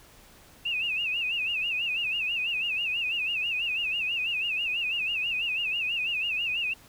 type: tone with vibrato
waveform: sine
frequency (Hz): 2659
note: E7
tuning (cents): +14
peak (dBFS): -26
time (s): 0.65-6.74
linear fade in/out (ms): 10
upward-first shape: sine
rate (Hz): 6.1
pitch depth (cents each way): 130
effects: pink hiss -54 dBFS RMS until 6.88 s